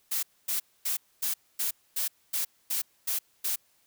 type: noise bursts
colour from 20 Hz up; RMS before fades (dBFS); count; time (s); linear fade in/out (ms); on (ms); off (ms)
blue; -29; 10; 0.11-3.56; 10; 120; 250
effects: white hiss -67 dBFS RMS until 3.86 s